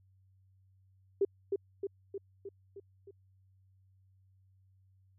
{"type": "tone with echo", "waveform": "sine", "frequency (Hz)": 395.4, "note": "G4", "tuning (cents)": 15, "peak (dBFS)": -24, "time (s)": [1.21, 1.25], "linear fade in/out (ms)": 5, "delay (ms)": 310, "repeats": 6, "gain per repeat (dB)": -4, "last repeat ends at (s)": 3.11, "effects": ["added 95 Hz sine -63 dBFS peak until 5.18 s"]}